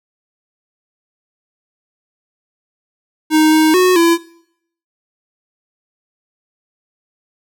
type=tone with pitch steps; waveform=square; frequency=311.4 / 313.4 / 366.7 / 336.5 Hz; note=D#4 / D#4 / F#4 / E4; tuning=+2 / +13 / -15 / +36 cents; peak=-9 dBFS; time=3.3-4.18 s; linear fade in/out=50 ms; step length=220 ms; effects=noise-tail reverb RT60 0.7 s tail -21 dB re dry